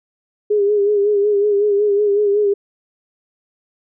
sine tone with vibrato, 410.1 Hz, G#4, 22 cents flat, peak -12 dBFS, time 0.5-2.54 s, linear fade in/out 10 ms, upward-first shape sine, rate 5.4 Hz, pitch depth 49 cents each way, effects none

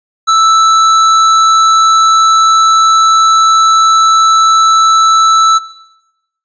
square tone, 1318.5 Hz, E6, in tune, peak -6 dBFS, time 0.27-5.59 s, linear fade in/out 20 ms, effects noise-tail reverb RT60 0.9 s tail -17 dB re dry + resampled to 16000 Hz

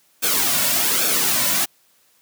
white noise with flanger, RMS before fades -19 dBFS, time 0.22-1.66 s, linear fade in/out 20 ms, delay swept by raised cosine 1 to 2.5 ms, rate 1.2 Hz, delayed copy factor -0.65, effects white hiss -59 dBFS RMS until 2.21 s + high-pass 100 Hz 12 dB/octave

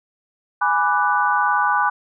sine chord, G# half-diminished seventh, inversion none, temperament equal with one note detuned, 830.6 / 987.8 / 1174.7 / 1486.8 Hz, G#5 / B5 / D6 / F#6, 0 / 0 / 0 / +8 cents, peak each -21 dBFS, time 0.61-1.9 s, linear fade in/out 10 ms, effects none

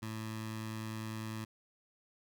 15% pulse tone with notch filter, 110 Hz, A2, in tune, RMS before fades -41 dBFS, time 0.02-1.45 s, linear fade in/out 10 ms, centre 460 Hz, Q 1.2, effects none

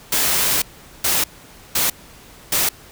white noise bursts at uneven times, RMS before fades -18 dBFS, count 4, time 0.12-0.62 / 1.04-1.24 / 1.75-1.9 / 2.52-2.69 s, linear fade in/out 5 ms, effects pink hiss -44 dBFS RMS until 2.91 s

